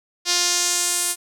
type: tone with band-pass filter sweep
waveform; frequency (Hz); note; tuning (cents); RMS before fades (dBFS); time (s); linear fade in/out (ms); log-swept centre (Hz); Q
sawtooth; 352.4; F4; +16; -21; 0.25-1.16; 50; 5100 to 9600; 2.1
effects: none